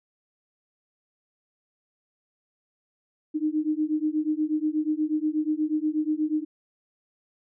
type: beating tone pair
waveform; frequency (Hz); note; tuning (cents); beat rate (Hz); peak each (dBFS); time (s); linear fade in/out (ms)
sine; 303.3 / 311.6; D#4 / D#4; -44 / +3; 8.3; -26 / -26; 3.34-6.45; 20
effects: none